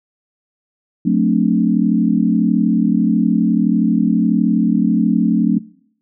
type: chord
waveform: sine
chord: D dominant seventh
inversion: first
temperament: equal with one note detuned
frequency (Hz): 181.09 / 220 / 261.6 / 293.7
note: F#3 / A3 / C4 / D4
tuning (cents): -37 / 0 / 0 / 0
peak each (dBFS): -16 / -16 / -19 / -19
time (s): 1.05-5.59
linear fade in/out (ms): 10
effects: noise-tail reverb RT60 0.7 s tail -23 dB re dry